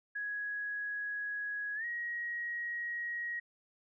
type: tone with pitch glide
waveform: sine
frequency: 1668 to 1894 Hz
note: G#6 to A#6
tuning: +7 to +27 cents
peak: -35 dBFS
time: 0.15-3.4 s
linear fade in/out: 10 ms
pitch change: +220 cents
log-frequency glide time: 1.75-1.85 s
effects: none